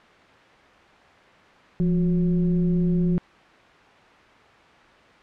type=tone with frequency modulation; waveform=sine; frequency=173.1 Hz; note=F3; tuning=15 cents flat; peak=-18 dBFS; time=1.8-3.18 s; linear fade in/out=0 ms; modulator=191 Hz; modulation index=0.55; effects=white hiss -50 dBFS RMS until 5.22 s + low-pass 2000 Hz 12 dB/octave